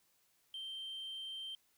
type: tone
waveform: sine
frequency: 3136 Hz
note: G7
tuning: in tune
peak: -40 dBFS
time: 0.54-1.55 s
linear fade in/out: 2 ms
effects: tanh soft clip ceiling -40 dBFS + white hiss -74 dBFS RMS until 1.77 s